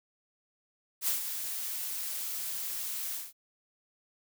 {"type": "noise with ADSR envelope", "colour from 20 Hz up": "blue", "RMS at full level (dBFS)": -28, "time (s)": [1.01, 3.33], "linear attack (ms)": 67, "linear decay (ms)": 120, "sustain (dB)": -8, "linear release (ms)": 190, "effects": []}